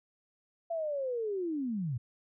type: linear sweep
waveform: sine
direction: down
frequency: 682 to 110 Hz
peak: -31 dBFS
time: 0.7-1.98 s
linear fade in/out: 10 ms
effects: none